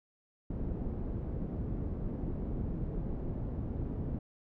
pink low-pass noise, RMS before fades -36 dBFS, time 0.5-4.19 s, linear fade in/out 5 ms, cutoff 320 Hz, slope 12 dB/octave, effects none

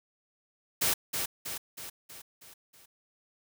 white noise with echo, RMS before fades -27 dBFS, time 0.81-0.94 s, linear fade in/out 10 ms, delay 320 ms, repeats 6, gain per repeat -5 dB, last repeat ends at 2.86 s, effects none

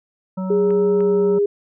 harmonic tone, 187.4 Hz, F#3, 22 cents sharp, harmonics 1 / 3 / 5 / 7, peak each -22 / -32 / -36 / -39 dBFS, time 0.37-1.39 s, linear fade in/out 10 ms
sine tone with pitch glide, 410 to 406.7 Hz, G#4 to G#4, -22 to -36 cents, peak -14 dBFS, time 0.5-1.46 s, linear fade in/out 5 ms, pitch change -14 cents, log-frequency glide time 0.93-1.25 s
clicks, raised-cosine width 0.5 ms, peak -24 dBFS, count 2, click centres 0.706 / 1.006 s
effects none

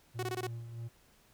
triangle tone with tremolo, 116.54 Hz, A#2, in tune, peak -36 dBFS, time 0.14-0.89 s, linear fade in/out 20 ms, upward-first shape sine, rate 3.2 Hz, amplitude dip 50%
sawtooth tone bursts, 370 Hz, F#4, in tune, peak -30 dBFS, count 5, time 0.19-0.468 s, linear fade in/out 2 ms, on 38 ms, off 22 ms
effects pink hiss -65 dBFS RMS until 1.33 s

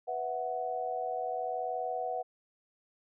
sine chord, B suspended fourth, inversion none, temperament equal, 493.9 / 659.3 / 740 Hz, B4 / E5 / F#5, 0 / 0 / 0 cents, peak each -38 / -38 / -34 dBFS, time 0.07-2.23 s, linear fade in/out 20 ms, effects none

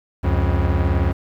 40% pulse beating tone pair, 69.8 / 88.8 Hz, C#2 / F2, +13 / +29 cents, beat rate 19 Hz, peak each -18 dBFS, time 0.23-1.13 s, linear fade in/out 20 ms, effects low-pass 2000 Hz 12 dB/octave + 8-bit

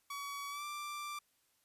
sawtooth tone with pitch glide, 1132 to 1178 Hz, C#6 to D6, +36 to +5 cents, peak -37 dBFS, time 0.1-1.19 s, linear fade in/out 5 ms, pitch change +69 cents, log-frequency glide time 0.49-0.64 s, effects white hiss -75 dBFS RMS until 1.64 s + resampled to 32000 Hz

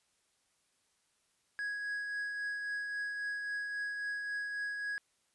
triangle tone with tremolo, 1661.2 Hz, G#6, in tune, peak -32 dBFS, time 1.59-4.98 s, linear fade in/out 0 ms, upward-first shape triangle, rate 3.7 Hz, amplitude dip 35%, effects white hiss -75 dBFS RMS until 5.34 s + resampled to 24000 Hz

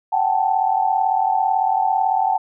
sine tone cluster, 747 / 785 / 879 Hz, F#5 / G5 / A5, +16 / +2 / -2 cents, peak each -20 dBFS, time 0.12-2.38 s, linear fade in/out 10 ms, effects none

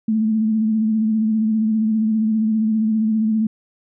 sine tone with vibrato, 218.8 Hz, A3, 9 cents flat, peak -15 dBFS, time 0.08-3.47 s, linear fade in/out 5 ms, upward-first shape sine, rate 15 Hz, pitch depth 39 cents each way, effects none

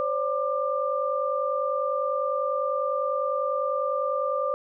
sine tone cluster, 524 / 574 / 1191 Hz, C5 / D5 / D6, +2 / -40 / +24 cents, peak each -28 dBFS, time 0-4.54 s, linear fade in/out 0 ms, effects none

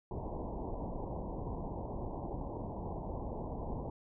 pink low-pass noise, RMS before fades -40 dBFS, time 0.11-3.9 s, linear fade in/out 2 ms, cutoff 1000 Hz, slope 96 dB/octave, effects none

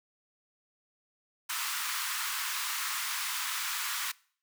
pink high-pass noise, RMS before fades -34 dBFS, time 1.49-4.12 s, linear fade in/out 10 ms, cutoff 1000 Hz, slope 48 dB/octave, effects noise-tail reverb RT60 0.5 s tail -23 dB re dry

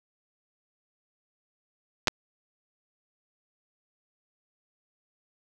clicks, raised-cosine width 0.2 ms, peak -5 dBFS, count 2, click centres 2.073 / 2.081 s, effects none

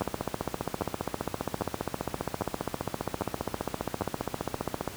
two click trains, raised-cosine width 1 ms, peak -14 / -14 dBFS, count 6 / 74, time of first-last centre 0.02-4.02 / 0.01-4.877 s, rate 1.25 / 15 Hz, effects pink hiss -43 dBFS RMS until 4.96 s + high-pass 60 Hz 12 dB/octave

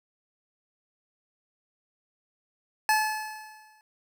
25% pulse tone with exponential decay, 862 Hz, A5, 36 cents flat, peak -15 dBFS, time 2.89-3.81 s, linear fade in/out 1 ms, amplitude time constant 200 ms, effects none

